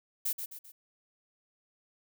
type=noise with echo; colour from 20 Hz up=violet; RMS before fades=-31 dBFS; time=0.25-0.33 s; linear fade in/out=10 ms; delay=130 ms; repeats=3; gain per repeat=-7 dB; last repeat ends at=0.72 s; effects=none